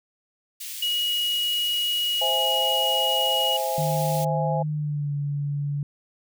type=high-pass noise; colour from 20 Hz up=white; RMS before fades=-35 dBFS; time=0.6-4.25 s; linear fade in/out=10 ms; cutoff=2300 Hz; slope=24 dB/octave
type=tone; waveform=sine; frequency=2900 Hz; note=F#7; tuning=35 cents flat; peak=-22 dBFS; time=0.82-3.57 s; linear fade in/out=5 ms
type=chord; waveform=sine; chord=C augmented; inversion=none; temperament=equal; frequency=523.3 / 659.3 / 830.6 Hz; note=C5 / E5 / G#5; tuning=0 / 0 / 0 cents; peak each=-28 / -29 / -27 dBFS; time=2.21-4.63 s; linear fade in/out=10 ms
type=tone with pitch glide; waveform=sine; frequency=153.2 to 143.77 Hz; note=D#3 to D3; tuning=-27 to -36 cents; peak=-24 dBFS; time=3.78-5.83 s; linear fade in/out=2 ms; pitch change=-109 cents; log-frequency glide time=4.62-5.13 s
effects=none